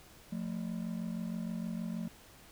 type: ring-modulated tone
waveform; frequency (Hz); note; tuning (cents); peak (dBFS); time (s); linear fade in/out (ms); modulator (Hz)
triangle; 200; G3; +35; -30; 0.32-2.08; 5; 23.2
effects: pink hiss -57 dBFS RMS until 2.51 s